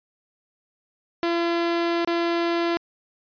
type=tone with dropouts; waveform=sawtooth; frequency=340 Hz; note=F4; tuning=46 cents flat; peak=-17 dBFS; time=1.23-2.77 s; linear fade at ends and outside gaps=0 ms; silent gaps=2.048-2.075 s; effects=resampled to 11025 Hz